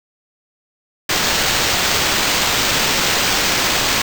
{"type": "noise with sample-and-hold", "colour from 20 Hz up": "blue", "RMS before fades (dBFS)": -17, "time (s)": [1.09, 4.02], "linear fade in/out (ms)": 5, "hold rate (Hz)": 11025, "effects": []}